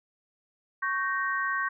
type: chord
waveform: sine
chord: G diminished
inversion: second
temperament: equal with one note detuned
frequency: 1108.7 / 1551.8 / 1864.7 Hz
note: Db6 / G6 / Bb6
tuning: 0 / -18 / 0 cents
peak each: -30 / -30 / -32 dBFS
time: 0.82-1.69 s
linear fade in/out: 10 ms
effects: none